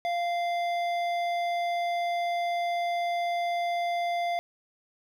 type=tone with hard clipping; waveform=sine; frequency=694 Hz; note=F5; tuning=11 cents flat; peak=-28 dBFS; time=0.05-4.39 s; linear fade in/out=0 ms; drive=11 dB; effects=none